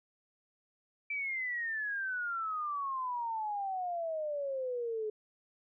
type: exponential sweep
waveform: sine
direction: down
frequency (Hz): 2335 to 422.6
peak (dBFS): -33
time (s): 1.1-5.1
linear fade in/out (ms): 5
effects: none